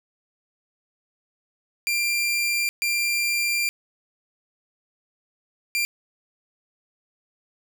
sawtooth tone bursts at uneven times, 2378 Hz, D7, 21 cents sharp, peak -18 dBFS, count 3, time 1.87-2.69 / 2.82-3.69 / 5.75-5.85 s, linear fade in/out 0 ms, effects none

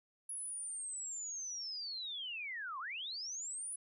sine linear two-way sweep, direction down then up, 10548 to 1010 to 10190 Hz, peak -40 dBFS, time 0.29-3.76 s, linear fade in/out 5 ms, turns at 2.79 s, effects none

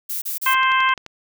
violet noise bursts, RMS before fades -26 dBFS, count 3, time 0.09-0.544 s, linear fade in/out 10 ms, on 130 ms, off 32 ms
click train, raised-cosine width 0.2 ms, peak -18 dBFS, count 8, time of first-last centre 0.46-1.063 s, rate 11.6 Hz
harmonic tone, 524 Hz, C5, 2 cents sharp, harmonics 2 / 3 / 4 / 5 / 6, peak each -17 / -21 / -23 / -25 / -27 dBFS, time 0.46-0.94 s, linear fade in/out 5 ms
effects none

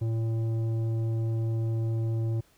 sine tone with tanh clipping, 113.1 Hz, A2, 48 cents sharp, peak -27 dBFS, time 0.01-2.41 s, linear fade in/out 10 ms, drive 10 dB, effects pink hiss -63 dBFS RMS until 2.57 s

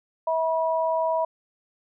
sine tone pair together, 647.4 / 970 Hz, E5 / B5, -31 / -31 cents, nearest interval perfect fifth, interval 700 cents, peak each -23 / -25 dBFS, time 0.27-1.25 s, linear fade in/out 5 ms, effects none

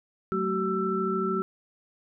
sine tone cluster, 188 / 221.3 / 379 / 1331 Hz, F#3 / A3 / F#4 / E6, +28 / +10 / +42 / +16 cents, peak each -31 / -33 / -28 / -30 dBFS, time 0.32-1.42 s, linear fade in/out 0 ms, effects none

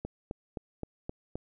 click train, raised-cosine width 2 ms, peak -22 dBFS, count 6, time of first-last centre 0.05-1.355 s, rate 3.83 Hz, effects none

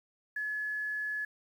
sine tone with quantisation, 1705 Hz, G#6, 45 cents sharp, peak -32 dBFS, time 0.36-1.25 s, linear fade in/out 5 ms, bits 10, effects none

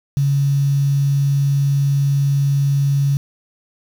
sine tone with quantisation, 140 Hz, C#3, 18 cents sharp, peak -13 dBFS, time 0.17-3.17 s, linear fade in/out 0 ms, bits 6, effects none

